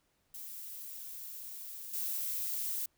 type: noise with level steps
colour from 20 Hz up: violet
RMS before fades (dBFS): -45 / -36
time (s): 0.34-2.86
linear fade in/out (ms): 5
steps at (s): 1.93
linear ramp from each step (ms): 10
effects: pink hiss -75 dBFS RMS until 2.97 s